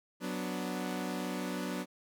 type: chord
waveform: sawtooth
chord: B minor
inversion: second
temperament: equal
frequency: 185 / 246.9 / 293.7 Hz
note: F#3 / B3 / D4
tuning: 0 / 0 / 0 cents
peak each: -34 / -35 / -36 dBFS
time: 0.2-1.86 s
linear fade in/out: 50 ms
effects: none